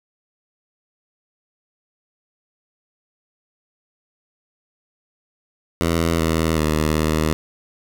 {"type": "tone with pitch steps", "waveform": "10% pulse", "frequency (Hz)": [83.1, 80.8, 77.3, 78.2], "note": ["E2", "E2", "D#2", "D#2"], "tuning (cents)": [15, -34, -11, 9], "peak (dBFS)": -9, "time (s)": [5.81, 7.33], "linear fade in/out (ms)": 0, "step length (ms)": 380, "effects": []}